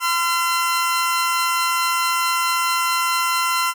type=tone pair together; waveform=sawtooth; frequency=1022.6 / 1365 Hz; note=C6 / F6; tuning=-40 / -40 cents; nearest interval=perfect fourth; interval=500 cents; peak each=-17 dBFS; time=0-3.74 s; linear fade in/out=50 ms; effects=none